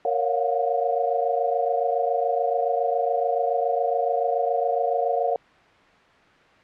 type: chord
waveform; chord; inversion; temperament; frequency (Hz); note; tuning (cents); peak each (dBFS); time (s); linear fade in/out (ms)
sine; Gb major seventh; first; equal with one note detuned; 466.2 / 554.4 / 698.5 / 725.6; Bb4 / Db5 / F5 / Gb5; 0 / 0 / 0 / -34; -26; 0.05-5.36; 2
effects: white hiss -53 dBFS RMS until 6.63 s + low-pass 2000 Hz 12 dB/octave